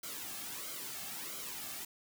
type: noise with flanger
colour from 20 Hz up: white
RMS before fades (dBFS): -43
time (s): 0.03-1.85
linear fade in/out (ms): 5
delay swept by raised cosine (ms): 1.1 to 2.09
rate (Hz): 1.5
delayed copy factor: -0.65
effects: none